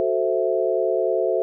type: chord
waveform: sine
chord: F# half-diminished seventh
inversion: none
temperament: equal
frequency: 370 / 440 / 523.3 / 659.3 Hz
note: F#4 / A4 / C5 / E5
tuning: 0 / 0 / 0 / 0 cents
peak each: -24 dBFS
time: 0-1.42 s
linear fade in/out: 0 ms
effects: none